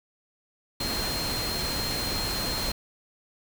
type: tone in noise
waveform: sine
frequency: 4199 Hz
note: C8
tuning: 5 cents sharp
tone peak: -31 dBFS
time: 0.8-2.72 s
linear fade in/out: 5 ms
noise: pink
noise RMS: -31 dBFS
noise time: 0.8-2.72 s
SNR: -3 dB
effects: none